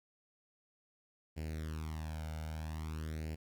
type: tone with flanger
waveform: sawtooth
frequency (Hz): 78.4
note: D#2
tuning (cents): +14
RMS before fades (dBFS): -41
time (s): 1.36-3.36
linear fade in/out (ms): 20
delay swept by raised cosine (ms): 0.41 to 1.38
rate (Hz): 0.5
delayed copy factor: +0.8
effects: 12-bit